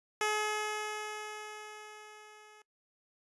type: tone with level ramp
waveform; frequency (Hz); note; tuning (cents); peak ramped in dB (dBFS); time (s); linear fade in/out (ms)
10% pulse; 425; G#4; +40; -20 to -47; 0.21-2.62; 2
effects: noise-tail reverb RT60 0.1 s tail -22 dB re dry + resampled to 24000 Hz